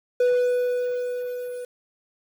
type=tone with level ramp; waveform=triangle; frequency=493.9 Hz; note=B4; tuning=in tune; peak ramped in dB=-14 to -29 dBFS; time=0.2-1.65 s; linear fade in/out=5 ms; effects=8-bit